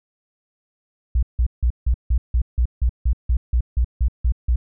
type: tone bursts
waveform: sine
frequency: 60 Hz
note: B1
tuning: 49 cents flat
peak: -14 dBFS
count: 15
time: 1.15-4.56 s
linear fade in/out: 5 ms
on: 78 ms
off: 160 ms
effects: none

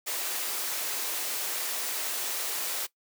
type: high-pass noise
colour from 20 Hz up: white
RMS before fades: -32 dBFS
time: 0.06-2.87 s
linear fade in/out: 20 ms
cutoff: 320 Hz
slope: 24 dB/octave
effects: noise-tail reverb RT60 0.1 s tail -18 dB re dry

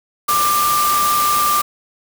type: tone in noise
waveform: sine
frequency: 1187 Hz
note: D6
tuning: 18 cents sharp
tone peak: -14 dBFS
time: 0.28-1.62 s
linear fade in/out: 10 ms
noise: white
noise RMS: -21 dBFS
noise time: 0.28-1.62 s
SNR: +4 dB
effects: none

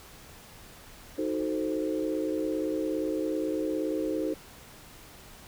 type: chord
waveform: sine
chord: D# diminished seventh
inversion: none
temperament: equal with one note detuned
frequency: 312.4 / 370 / 440 / 523.3 Hz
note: D#4 / F#4 / A4 / C5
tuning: +7 / 0 / 0 / 0 cents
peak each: -30 / -35 / -34 / -34 dBFS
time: 1.18-4.34 s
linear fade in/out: 5 ms
effects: pink hiss -50 dBFS RMS until 5.47 s

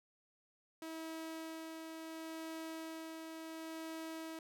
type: tone with tremolo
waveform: sawtooth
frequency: 322.5 Hz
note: E4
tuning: 38 cents flat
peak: -39 dBFS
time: 0.82-4.39 s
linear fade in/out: 2 ms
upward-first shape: sine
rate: 0.71 Hz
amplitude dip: 30%
effects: none

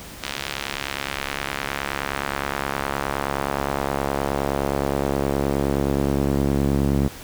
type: tone with band-pass filter sweep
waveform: sawtooth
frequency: 69.6 Hz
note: C#2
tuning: 8 cents sharp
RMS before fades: -24 dBFS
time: 0.23-7.08 s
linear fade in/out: 5 ms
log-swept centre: 3500 to 230 Hz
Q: 0.97
effects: pink hiss -39 dBFS RMS until 7.23 s

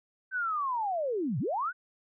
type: linear two-way sweep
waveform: sine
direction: down then up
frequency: 1554 to 110 to 1554 Hz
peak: -28 dBFS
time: 0.31-1.73 s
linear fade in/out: 50 ms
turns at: 1.39 s
effects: none

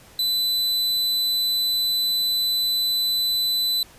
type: tone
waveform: 45% pulse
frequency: 4000 Hz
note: B7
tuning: 21 cents sharp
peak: -20 dBFS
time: 0.19-3.83 s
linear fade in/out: 2 ms
effects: pink hiss -49 dBFS RMS until 3.98 s + resampled to 32000 Hz

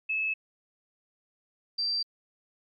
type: tone pair in turn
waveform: sine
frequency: 2599 / 4696 Hz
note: E7 / D8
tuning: -25 / -1 cents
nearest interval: minor seventh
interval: 1024 cents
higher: second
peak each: -26 dBFS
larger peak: neither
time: 0.09-0.34 / 1.78-2.03 s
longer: neither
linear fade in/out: 10 ms
effects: MP3 64 kbps

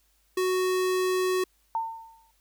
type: tone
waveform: square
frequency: 370 Hz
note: F#4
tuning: in tune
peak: -24 dBFS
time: 0.37-1.44 s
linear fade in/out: 5 ms
type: tone with exponential decay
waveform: sine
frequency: 904 Hz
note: A5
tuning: 47 cents sharp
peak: -23 dBFS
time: 1.75-2.31 s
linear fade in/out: 1 ms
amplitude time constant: 120 ms
effects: added 50 Hz sine -68 dBFS peak until 2.4 s + white hiss -68 dBFS RMS until 2.4 s

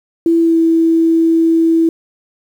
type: tone with pitch glide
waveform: sine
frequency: 333.1 to 328.3 Hz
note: E4 to E4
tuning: +18 to -7 cents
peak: -8 dBFS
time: 0.26-1.89 s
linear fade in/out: 2 ms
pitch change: -25 cents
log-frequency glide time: 0.38-0.58 s
effects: 7-bit

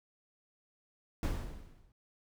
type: noise with exponential decay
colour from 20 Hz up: brown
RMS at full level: -28 dBFS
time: 1.23-1.92 s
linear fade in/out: 1 ms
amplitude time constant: 150 ms
effects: none

